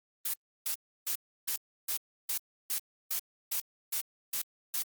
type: noise bursts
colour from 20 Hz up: blue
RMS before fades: -32 dBFS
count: 12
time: 0.25-4.826 s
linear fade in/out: 5 ms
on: 88 ms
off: 320 ms
effects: Opus 24 kbps